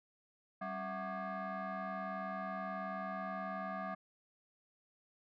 sine tone with frequency modulation, 271.8 Hz, C#4, 34 cents flat, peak -37 dBFS, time 0.61-3.95 s, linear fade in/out 10 ms, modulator 465 Hz, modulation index 2.7, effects tanh soft clip ceiling -35 dBFS

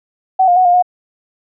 sine tone with pitch steps, 755 / 708 / 739 / 707 / 722 Hz, F#5 / F5 / F#5 / F5 / F#5, +35 / +23 / -2 / +21 / -43 cents, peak -7 dBFS, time 0.39-0.825 s, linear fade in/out 10 ms, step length 87 ms, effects none

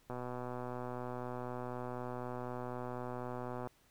click train, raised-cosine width 1 ms, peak -28 dBFS, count 444, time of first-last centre 0.1-3.673 s, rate 124 Hz, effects pink hiss -69 dBFS RMS until 3.9 s

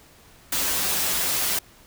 white noise with comb filter, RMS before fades -24 dBFS, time 0.52-1.59 s, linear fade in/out 5 ms, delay 8.7 ms, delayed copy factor -0.95, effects pink hiss -52 dBFS RMS until 1.86 s

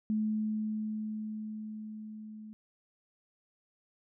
sine tone with level ramp, 215.4 Hz, A3, 37 cents flat, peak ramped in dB -27 to -44 dBFS, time 0.1-2.53 s, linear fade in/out 0 ms, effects none

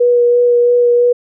sine tone with vibrato, 483.4 Hz, B4, 37 cents flat, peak -7 dBFS, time 0-1.13 s, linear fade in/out 10 ms, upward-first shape sine, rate 3 Hz, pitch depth 12 cents each way, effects none

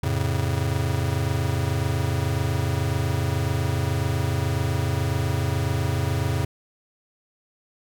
square chord, F augmented, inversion none, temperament just, 87.31 / 109.13 / 136.42 Hz, F2 / A2 / C#3, 0 / -14 / -27 cents, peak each -27 dBFS, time 0.03-6.45 s, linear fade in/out 5 ms, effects none

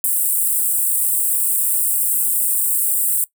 pink high-pass noise, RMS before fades -18 dBFS, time 0.04-3.24 s, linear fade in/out 0 ms, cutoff 8000 Hz, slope 96 dB/octave, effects noise-tail reverb RT60 0.1 s tail -19 dB re dry

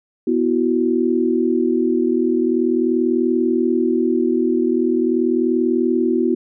sine chord, B suspended fourth, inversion none, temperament equal, 246.9 / 329.6 / 370 Hz, B3 / E4 / F#4, 0 / 0 / 0 cents, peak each -19 dBFS, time 0.27-6.35 s, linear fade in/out 5 ms, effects none

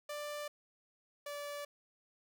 sawtooth tone pair in turn, 590 / 579.2 Hz, D5 / D5, +8 / -24 cents, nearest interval unison, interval 32 cents, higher first, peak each -36 / -37 dBFS, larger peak first, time 0.09-0.48 / 1.26-1.65 s, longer neither, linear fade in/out 5 ms, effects none

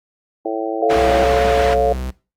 harmonic tone, 110.6 Hz, A2, 9 cents sharp, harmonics 3 / 4 / 5 / 6 / 7, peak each -24 / -25 / -26 / -27 / -27 dBFS, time 0.45-1.24 s, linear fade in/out 5 ms
sine chord, A augmented, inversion none, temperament equal, 440 / 554.4 / 698.5 Hz, A4 / C#5 / E#5, 0 / 0 / 0 cents, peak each -17 dBFS, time 0.82-1.93 s, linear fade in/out 5 ms
white low-pass noise, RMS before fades -24 dBFS, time 0.89-1.75 s, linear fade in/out 20 ms, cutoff 2000 Hz, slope 12 dB/octave
45% pulse tone with vibrato, 64.2 Hz, C2, 32 cents flat, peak -23 dBFS, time 0.95-2.11 s, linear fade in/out 10 ms, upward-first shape sine, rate 3.5 Hz, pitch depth 8 cents each way
effects noise-tail reverb RT60 0.3 s tail -19 dB re dry + Opus 32 kbps

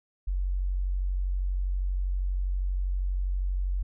sine tone, 46.25 Hz, F#1, in tune, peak -25 dBFS, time 0.27-3.83 s, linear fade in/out 10 ms, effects none

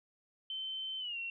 sine tone with pitch glide, 3083 to 2731 Hz, G7 to F7, -29 to -39 cents, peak -37 dBFS, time 0.5-1.3 s, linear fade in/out 2 ms, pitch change -210 cents, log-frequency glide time 0.99-1.18 s, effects none

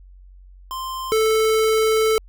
square tone pair in turn, 1045 / 439.4 Hz, C6 / A4, -2 / -2 cents, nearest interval octave + minor third, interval 1500 cents, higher first, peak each -27 / -16 dBFS, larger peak second, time 0.71-1.12 / 1.12-2.18 s, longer second, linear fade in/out 0 ms, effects added 46 Hz sine -42 dBFS peak until 2.28 s

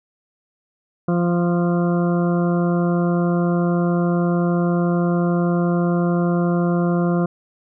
harmonic tone with a mistuned harmonic, 173.7 Hz, F3, 9 cents flat, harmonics 1 / 2 / 3 / 4 / 6 / 7 / 8, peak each -17 / -23 / -27 / -29 / -33 / -34 / -35 dBFS, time 1.08-7.26 s, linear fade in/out 5 ms, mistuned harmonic 6, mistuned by +16 cents, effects none

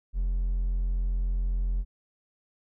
triangle tone with hard clipping, 43.65 Hz, F1, in tune, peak -25 dBFS, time 0.13-1.85 s, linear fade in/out 50 ms, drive 5 dB, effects none

